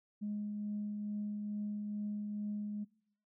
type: tone with tremolo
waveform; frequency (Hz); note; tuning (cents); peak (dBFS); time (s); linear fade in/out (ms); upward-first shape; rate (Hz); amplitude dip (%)
sine; 208.2; G#3; +5; -34; 0.21-2.85; 20; triangle; 2.3; 30
effects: noise-tail reverb RT60 0.8 s tail -25 dB re dry + tanh soft clip ceiling -31 dBFS